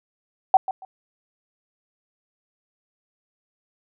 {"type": "tone with echo", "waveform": "sine", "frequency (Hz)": 761, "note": "F#5", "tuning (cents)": 48, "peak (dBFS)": -9, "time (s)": [0.54, 0.57], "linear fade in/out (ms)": 2, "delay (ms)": 140, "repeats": 2, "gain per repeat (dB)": -14, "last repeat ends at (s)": 0.85, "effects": []}